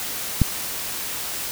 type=click; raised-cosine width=5 ms; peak=-3 dBFS; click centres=0.417 s; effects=white hiss -29 dBFS RMS until 1.51 s